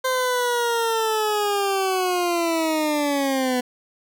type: linear sweep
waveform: 20% pulse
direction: down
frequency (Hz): 520 to 247.3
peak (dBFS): -15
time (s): 0.04-3.61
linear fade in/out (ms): 10
effects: none